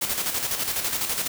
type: noise with tremolo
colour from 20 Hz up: white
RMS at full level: -25 dBFS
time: 0.01-1.28 s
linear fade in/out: 10 ms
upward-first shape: square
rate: 12 Hz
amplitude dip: 50%
effects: none